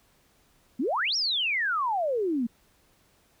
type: exponential two-way sweep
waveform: sine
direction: up then down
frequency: 221.1 to 5680 to 221.1 Hz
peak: -24 dBFS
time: 0.79-2.47 s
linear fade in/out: 10 ms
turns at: 1.16 s
effects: pink hiss -64 dBFS RMS until 3.4 s